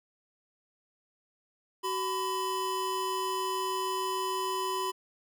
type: tone pair together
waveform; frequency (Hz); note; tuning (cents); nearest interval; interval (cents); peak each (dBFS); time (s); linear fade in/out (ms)
square; 377.2 / 1005.1; F#4 / B5; +33 / +30; octave + perfect fourth; 1697; -35 / -32; 1.83-4.92; 20
effects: none